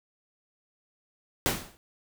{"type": "noise with exponential decay", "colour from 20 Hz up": "pink", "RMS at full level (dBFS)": -22, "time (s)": [1.46, 1.77], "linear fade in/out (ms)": 0, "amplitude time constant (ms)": 66, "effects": []}